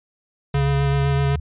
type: tone with pitch glide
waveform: sine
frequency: 68.5 to 76.89 Hz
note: C#2 to D#2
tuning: -20 to -20 cents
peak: -24 dBFS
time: 0.54-1.4 s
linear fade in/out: 5 ms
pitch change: +200 cents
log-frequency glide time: 0.98-1.06 s
type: tone with vibrato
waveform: square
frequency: 139.7 Hz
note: C#3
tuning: 14 cents sharp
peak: -18 dBFS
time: 0.54-1.36 s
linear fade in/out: 5 ms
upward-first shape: sine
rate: 7.8 Hz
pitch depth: 15 cents each way
effects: resampled to 8000 Hz